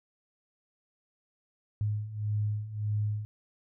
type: beating tone pair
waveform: sine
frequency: 104.2 / 105.9 Hz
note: G#2 / G#2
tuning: +6 / +34 cents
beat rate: 1.7 Hz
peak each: -34 / -30 dBFS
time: 1.81-3.25 s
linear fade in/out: 0 ms
effects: none